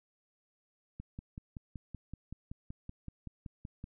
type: click train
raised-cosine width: 5 ms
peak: -30 dBFS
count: 16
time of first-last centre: 1-3.841 s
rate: 5.28 Hz
effects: none